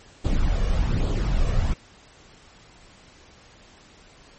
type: noise with flanger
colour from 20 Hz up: brown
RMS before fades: -21 dBFS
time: 0.24-1.74 s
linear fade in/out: 10 ms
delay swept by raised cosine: 0.25 to 1.75 ms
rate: 1.2 Hz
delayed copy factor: +0.5
effects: pink hiss -51 dBFS RMS until 4.38 s + MP3 32 kbps